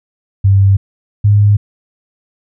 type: tone pair in turn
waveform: sine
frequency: 98 / 103.04 Hz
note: G2 / G#2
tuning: 0 / -13 cents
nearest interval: minor second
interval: 87 cents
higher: second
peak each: -5 dBFS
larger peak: neither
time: 0.44-0.77 / 1.24-1.57 s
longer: neither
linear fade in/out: 10 ms
effects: none